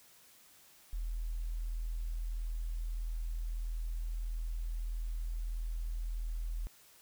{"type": "tone", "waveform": "sine", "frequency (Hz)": 40.79, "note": "E1", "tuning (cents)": -17, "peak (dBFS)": -34, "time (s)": [0.93, 6.67], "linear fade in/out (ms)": 0, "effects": ["white hiss -61 dBFS RMS until 7.01 s"]}